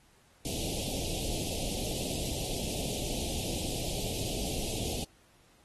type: band-stop noise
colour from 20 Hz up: pink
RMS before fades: -35 dBFS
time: 0.45-5.04 s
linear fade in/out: 2 ms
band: 750 to 2600 Hz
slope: 48 dB/octave
effects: pink hiss -64 dBFS RMS until 5.64 s + AAC 32 kbps